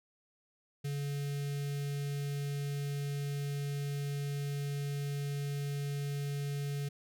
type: tone with notch filter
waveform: square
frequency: 142.3 Hz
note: C#3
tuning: 46 cents sharp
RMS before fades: -36 dBFS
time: 0.84-6.89 s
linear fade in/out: 10 ms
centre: 980 Hz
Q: 0.6
effects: none